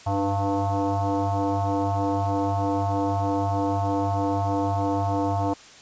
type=tone with frequency modulation; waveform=sine; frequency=298.6 Hz; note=D4; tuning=29 cents sharp; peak=-21 dBFS; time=0.06-5.54 s; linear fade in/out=10 ms; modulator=198 Hz; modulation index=3.3; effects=white hiss -47 dBFS RMS until 5.81 s + resampled to 16000 Hz